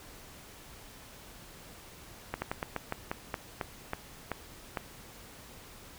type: slowing click train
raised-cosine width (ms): 0.5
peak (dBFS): -17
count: 12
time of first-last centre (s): 2.34-4.772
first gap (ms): 80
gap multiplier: 1.19
effects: pink hiss -51 dBFS RMS until 5.98 s